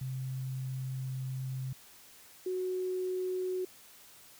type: tone pair in turn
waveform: sine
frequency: 130.81 / 368.9 Hz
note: C3 / F#4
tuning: 0 / -5 cents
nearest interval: octave + tritone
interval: 1795 cents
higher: second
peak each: -34 / -31 dBFS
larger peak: second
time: 0.01-1.73 / 2.46-3.65 s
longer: first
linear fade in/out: 5 ms
effects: white hiss -56 dBFS RMS until 4.39 s